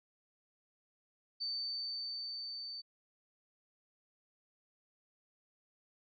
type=tone with level ramp; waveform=sine; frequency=4561 Hz; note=C#8; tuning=49 cents sharp; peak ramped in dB=-35 to -42 dBFS; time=1.4-2.82 s; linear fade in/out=20 ms; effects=none